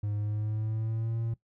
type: tone with pitch glide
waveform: triangle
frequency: 103.83 to 114.54 Hz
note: G#2 to A#2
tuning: 0 to -30 cents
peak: -27 dBFS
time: 0.03-1.34 s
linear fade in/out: 5 ms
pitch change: +170 cents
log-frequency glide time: 0.15-1.18 s
effects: noise-tail reverb RT60 0.1 s tail -18 dB re dry